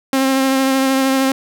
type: tone with vibrato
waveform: sawtooth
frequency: 266.7 Hz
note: C4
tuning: 33 cents sharp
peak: -9 dBFS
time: 0.13-1.32 s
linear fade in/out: 2 ms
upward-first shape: triangle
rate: 13 Hz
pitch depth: 20 cents each way
effects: none